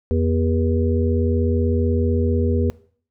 harmonic tone with a mistuned harmonic, 80.3 Hz, E2, 45 cents flat, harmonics 1 / 3 / 5 / 6, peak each -18 / -23 / -25 / -26 dBFS, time 0.11-2.7 s, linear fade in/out 0 ms, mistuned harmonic 1, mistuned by +110 cents, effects noise-tail reverb RT60 0.5 s tail -21 dB re dry

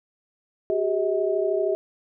sine tone cluster, 374.2 / 407.2 / 639 Hz, F#4 / G#4 / D#5, +20 / -34 / +46 cents, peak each -25 dBFS, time 0.7-1.75 s, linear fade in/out 0 ms, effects none

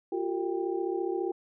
sine tone cluster, 348.1 / 382.8 / 451.8 / 792 Hz, F4 / G4 / A4 / G5, -6 / -41 / +46 / +18 cents, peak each -31 / -32 / -37 / -39 dBFS, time 0.12-1.32 s, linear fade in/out 5 ms, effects none

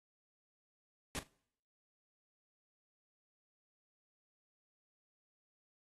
pink noise with echo, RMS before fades -40 dBFS, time 1.15-1.19 s, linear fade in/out 0 ms, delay 40 ms, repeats 2, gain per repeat -15 dB, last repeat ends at 1.27 s, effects noise-tail reverb RT60 0.7 s tail -25 dB re dry + AAC 32 kbps

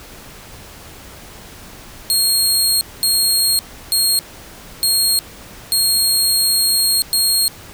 20% pulse tone bursts at uneven times, 4259 Hz, C8, 30 cents sharp, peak -7 dBFS, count 6, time 2.1-2.81 / 3.03-3.59 / 3.92-4.19 / 4.83-5.19 / 5.72-7.02 / 7.13-7.48 s, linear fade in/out 0 ms, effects pink hiss -38 dBFS RMS until 7.73 s

